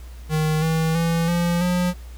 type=tone with pitch steps; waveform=square; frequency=155.56 / 161.05 / 166.73 / 172.6 / 178.69 Hz; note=D#3 / E3 / E3 / F3 / F3; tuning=0 / -40 / +20 / -20 / +40 cents; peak=-19 dBFS; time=0.29-1.94 s; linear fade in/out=50 ms; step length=330 ms; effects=added 60 Hz sine -35 dBFS peak until 2.17 s + pink hiss -50 dBFS RMS until 2.17 s